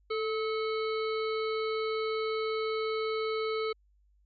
harmonic tone with a mistuned harmonic, 440 Hz, A4, in tune, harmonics 1 / 3 / 5 / 7 / 9 / 10, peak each -30 / -37 / -41 / -48 / -45 / -48 dBFS, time 0.1-3.73 s, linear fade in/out 10 ms, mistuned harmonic 3, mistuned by -46 cents, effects added 50 Hz sine -63 dBFS peak until 4.25 s

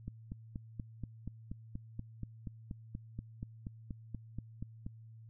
click train, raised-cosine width 5 ms, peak -28 dBFS, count 21, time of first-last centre 0.08-4.865 s, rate 4.18 Hz, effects added 112 Hz sine -51 dBFS peak until 5.29 s

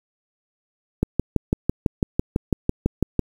click train, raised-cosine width 3 ms, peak -5 dBFS, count 14, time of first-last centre 1.03-3.193 s, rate 6.01 Hz, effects 7-bit

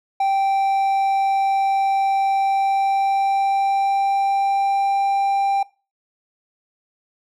triangle tone with pitch glide, 782 to 790.6 Hz, G5 to G5, -4 to +15 cents, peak -14 dBFS, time 0.2-5.63 s, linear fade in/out 5 ms, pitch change +19 cents, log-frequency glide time 2.36-4.96 s, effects noise-tail reverb RT60 0.3 s tail -21 dB re dry

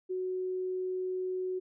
sine tone, 370 Hz, F#4, in tune, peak -31 dBFS, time 0.09-1.6 s, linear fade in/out 20 ms, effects none

